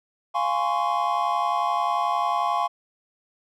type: chord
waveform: triangle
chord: Db major seventh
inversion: first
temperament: equal with one note detuned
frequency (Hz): 698.5 / 830.6 / 1037.5 / 1108.7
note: F5 / Ab5 / C6 / Db6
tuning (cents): 0 / 0 / -15 / 0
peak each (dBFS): -25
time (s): 0.34-2.68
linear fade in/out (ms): 20
effects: none